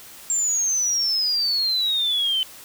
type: exponential sweep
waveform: sine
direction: down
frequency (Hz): 7440 to 3039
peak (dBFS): -18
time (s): 0.3-2.43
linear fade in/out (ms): 0
effects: tanh soft clip ceiling -15 dBFS + white hiss -43 dBFS RMS until 2.64 s